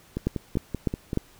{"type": "two click trains", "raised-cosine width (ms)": 3, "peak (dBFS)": [-15, -10], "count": [6, 4], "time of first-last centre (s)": [[0.17, 1.132], [0.27, 1.174]], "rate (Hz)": [5.2, 3.32], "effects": ["pink hiss -55 dBFS RMS until 1.39 s"]}